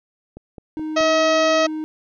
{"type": "click train", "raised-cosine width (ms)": 2, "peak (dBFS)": -23, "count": 4, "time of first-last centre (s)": [0.37, 1.007], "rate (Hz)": 4.71}
{"type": "tone", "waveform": "triangle", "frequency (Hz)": 311.1, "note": "D#4", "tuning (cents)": 0, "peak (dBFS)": -22, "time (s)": [0.77, 1.84], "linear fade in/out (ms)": 0}
{"type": "harmonic tone", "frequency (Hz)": 639, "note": "D#5", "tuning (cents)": 46, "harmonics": [1, 2, 3, 4, 5, 6, 7, 8, 9, 10], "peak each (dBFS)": [-16, -22, -26, -28, -30, -32, -33, -34, -35, -36], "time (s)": [0.96, 1.67], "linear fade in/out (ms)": 10}
{"effects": []}